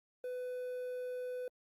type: tone with quantisation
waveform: triangle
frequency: 500 Hz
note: B4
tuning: 21 cents sharp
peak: -36 dBFS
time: 0.24-1.48 s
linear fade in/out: 2 ms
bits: 11
effects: Opus 48 kbps